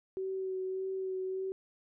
sine tone with vibrato, 378.2 Hz, F#4, 38 cents sharp, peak -33 dBFS, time 0.17-1.52 s, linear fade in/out 0 ms, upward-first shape sine, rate 1.7 Hz, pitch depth 16 cents each way, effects none

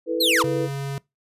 sine chord, E suspended fourth, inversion none, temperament just, 329.6 / 439.5 / 494.4 Hz, E4 / A4 / B4, 0 / -2 / +2 cents, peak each -26 / -28 / -24 dBFS, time 0.06-0.69 s, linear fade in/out 50 ms
45% pulse linear sweep, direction down, 4392 to 830.6 Hz, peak -17 dBFS, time 0.2-0.43 s, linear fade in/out 10 ms
square tone, 138.59 Hz, C#3, in tune, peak -27 dBFS, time 0.44-0.98 s, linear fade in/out 0 ms
effects noise-tail reverb RT60 0.2 s tail -23 dB re dry + resampled to 32000 Hz

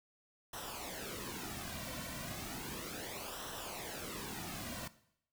pink noise with flanger, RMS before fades -44 dBFS, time 0.53-4.88 s, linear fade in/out 5 ms, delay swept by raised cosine 0.43 to 2.43 ms, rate 0.34 Hz, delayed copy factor -0.7, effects noise-tail reverb RT60 0.7 s tail -17 dB re dry

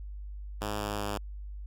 5% pulse tone with pitch steps, 104.1 / 103.26 / 102.43 Hz, G#2 / G#2 / G#2, +5 / -9 / -23 cents, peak -21 dBFS, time 0.61-1.18 s, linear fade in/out 5 ms, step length 190 ms, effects added 50 Hz sine -38 dBFS peak until 1.66 s

